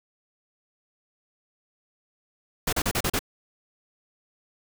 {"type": "noise bursts", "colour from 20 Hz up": "pink", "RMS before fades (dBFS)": -25, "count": 6, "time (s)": [2.67, 3.192], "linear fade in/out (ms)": 5, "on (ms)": 57, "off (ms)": 36, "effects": []}